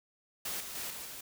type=noise with level steps; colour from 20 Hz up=white; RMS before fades=-37 / -43 / -39 / -43 / -45 dBFS; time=0.45-1.21 s; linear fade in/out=5 ms; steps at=0.6 / 0.75 / 0.9 / 1.05 s; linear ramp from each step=5 ms; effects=none